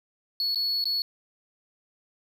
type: tone with dropouts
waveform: triangle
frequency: 4390 Hz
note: C#8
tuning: 18 cents flat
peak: -23 dBFS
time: 0.4-1.02 s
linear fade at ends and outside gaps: 1 ms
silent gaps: 0.547-0.557 / 0.841-0.855 s
effects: 10-bit